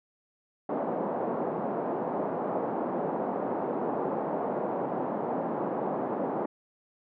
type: band-pass noise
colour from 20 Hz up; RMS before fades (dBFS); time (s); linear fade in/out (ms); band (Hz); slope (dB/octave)
white; -31; 0.69-6.46; 5; 180 to 830; 24
effects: none